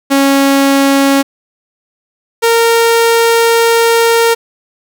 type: tone pair in turn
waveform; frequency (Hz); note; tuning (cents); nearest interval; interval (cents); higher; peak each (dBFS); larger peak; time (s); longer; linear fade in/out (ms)
sawtooth; 275.5 / 461.6; C#4 / A#4; -11 / -17; major sixth; 894; second; -3; neither; 0.1-1.23 / 2.42-4.35; second; 20
effects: none